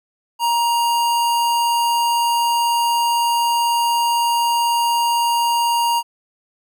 square tone, 941 Hz, A#5, 16 cents sharp, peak -16 dBFS, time 0.39-6.03 s, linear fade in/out 50 ms, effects none

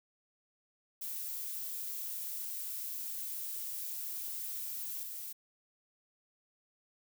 violet noise with level steps, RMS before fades -40 / -43 dBFS, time 1.01-5.33 s, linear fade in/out 10 ms, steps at 5.03 s, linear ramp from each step 2 ms, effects none

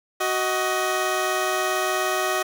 15% pulse tone pair together, 372.8 / 627 Hz, F#4 / D#5, +13 / +13 cents, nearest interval major sixth, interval 900 cents, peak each -18 dBFS, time 0.2-2.43 s, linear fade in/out 10 ms, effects none

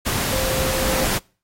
sine tone in noise, 524 Hz, C5, 2 cents sharp, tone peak -24 dBFS, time 0.31-1.06 s, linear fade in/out 20 ms, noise pink, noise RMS -22 dBFS, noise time 0.05-1.19 s, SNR -5 dB, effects noise-tail reverb RT60 0.4 s tail -26 dB re dry + AAC 48 kbps

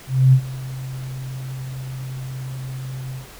sine tone with ADSR envelope, 130.81 Hz, C3, in tune, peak -7 dBFS, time 0.07-3.27 s, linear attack 260 ms, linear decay 76 ms, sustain -20 dB, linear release 110 ms, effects pink hiss -42 dBFS RMS until 3.39 s

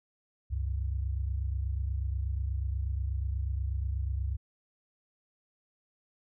sine tone pair together, 67.44 / 95.7 Hz, C#2 / G2, -47 / -41 cents, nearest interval tritone, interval 606 cents, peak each -30 / -35 dBFS, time 0.5-4.37 s, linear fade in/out 20 ms, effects none

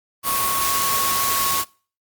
sine tone in noise, 1103 Hz, C#6, 9 cents flat, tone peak -23 dBFS, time 0.23-1.65 s, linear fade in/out 50 ms, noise white, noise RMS -22 dBFS, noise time 0.23-1.65 s, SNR -4 dB, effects noise-tail reverb RT60 0.4 s tail -24 dB re dry + Opus 32 kbps

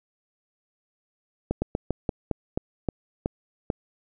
slowing click train, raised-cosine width 2 ms, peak -11 dBFS, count 10, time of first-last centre 1.51-3.702 s, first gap 110 ms, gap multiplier 1.19, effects none

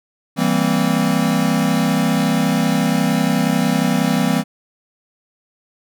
square chord, C dominant seventh, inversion first, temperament equal with one note detuned, 164.81 / 196 / 230.7 / 261.6 Hz, E3 / G3 / Bb3 / C4, 0 / 0 / -18 / 0 cents, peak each -21 dBFS, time 0.36-4.44 s, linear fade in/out 50 ms, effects none

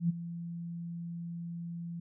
sine tone with ADSR envelope, 170 Hz, F3, 46 cents flat, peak -23 dBFS, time 0-2 s, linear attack 94 ms, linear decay 17 ms, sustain -14 dB, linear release 6 ms, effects none

